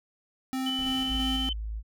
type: tone with tremolo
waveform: square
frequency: 261.6 Hz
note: C4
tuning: in tune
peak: -29 dBFS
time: 0.53-1.49 s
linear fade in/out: 0 ms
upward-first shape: square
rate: 3 Hz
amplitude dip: 30%
type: tone with pitch glide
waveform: sine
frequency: 3000 to 3059 Hz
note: F#7 to G7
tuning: +23 to -43 cents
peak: -29 dBFS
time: 0.66-1.53 s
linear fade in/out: 5 ms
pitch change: +34 cents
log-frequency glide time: 0.79-1.39 s
type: noise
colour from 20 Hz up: brown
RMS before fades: -44 dBFS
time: 0.78-1.22 s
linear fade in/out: 10 ms
type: tone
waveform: sine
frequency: 54 Hz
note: A1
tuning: 32 cents flat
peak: -31 dBFS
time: 1.07-1.83 s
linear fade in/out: 50 ms
effects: none